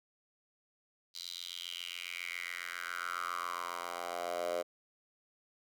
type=tone with high-pass filter sweep; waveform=10% pulse; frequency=87.31 Hz; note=F2; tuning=in tune; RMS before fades=-40 dBFS; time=1.14-4.63 s; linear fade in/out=20 ms; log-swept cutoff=4300 to 560 Hz; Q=5; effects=none